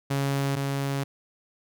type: tone pair in turn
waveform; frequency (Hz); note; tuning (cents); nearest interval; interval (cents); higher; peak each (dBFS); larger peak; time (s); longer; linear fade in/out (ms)
sawtooth; 138.59 / 138.59; C#3 / C#3; 0 / 0; unison; 0; neither; -20 / -22; first; 0.1-0.56 / 0.56-1.04; second; 10
effects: none